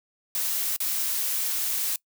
blue noise with dropouts, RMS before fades -27 dBFS, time 0.35-1.96 s, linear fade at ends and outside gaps 1 ms, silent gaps 0.763-0.803 s, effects noise-tail reverb RT60 0.1 s tail -23 dB re dry

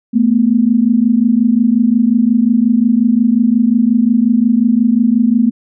sine tone pair together, 220 / 245.6 Hz, A3 / B3, 0 / -9 cents, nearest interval major second, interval 191 cents, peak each -11 dBFS, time 0.13-5.51 s, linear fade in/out 20 ms, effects none

